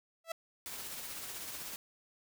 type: tone with exponential growth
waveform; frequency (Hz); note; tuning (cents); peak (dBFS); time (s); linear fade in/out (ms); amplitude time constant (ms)
sawtooth; 659.3; E5; 0; -29; 0.24-0.32; 5; 17
type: noise with tremolo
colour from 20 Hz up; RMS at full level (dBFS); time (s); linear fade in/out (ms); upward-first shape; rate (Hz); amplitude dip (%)
white; -42; 0.66-1.76; 0; triangle; 16; 35
effects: none